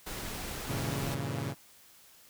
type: noise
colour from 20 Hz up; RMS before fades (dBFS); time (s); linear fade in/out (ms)
pink; -39; 0.06-1.15; 10
type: chord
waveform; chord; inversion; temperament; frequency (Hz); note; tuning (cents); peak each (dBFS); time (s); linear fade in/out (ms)
sawtooth; G diminished seventh; none; equal; 98 / 116.54 / 138.59 / 164.81; G2 / Bb2 / Db3 / Fb3; 0 / 0 / 0 / 0; -37 / -34 / -32 / -37; 0.66-1.55; 50
effects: white hiss -58 dBFS RMS until 2.29 s